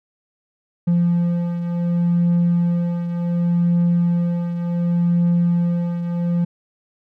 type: beating tone pair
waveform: triangle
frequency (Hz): 172.7 / 173.38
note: F3 / F3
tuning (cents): -19 / -12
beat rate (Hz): 0.68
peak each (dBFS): -14 / -21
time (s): 0.87-6.45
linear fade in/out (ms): 10
effects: tanh soft clip ceiling -7 dBFS